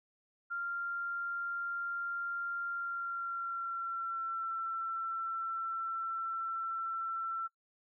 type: tone with pitch glide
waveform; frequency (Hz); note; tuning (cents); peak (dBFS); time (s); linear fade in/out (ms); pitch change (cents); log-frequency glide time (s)
sine; 1390 to 1343.4; F6 to E6; -9 to +32; -34; 0.5-7.48; 20; -59; 2.69-4.48
effects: noise-tail reverb RT60 0.1 s tail -18 dB re dry